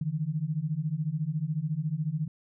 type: beating tone pair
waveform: sine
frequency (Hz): 146.83 / 160.83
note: D3 / E3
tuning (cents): 0 / -42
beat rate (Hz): 14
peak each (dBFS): -31 / -30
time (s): 0.01-2.28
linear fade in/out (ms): 5
effects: none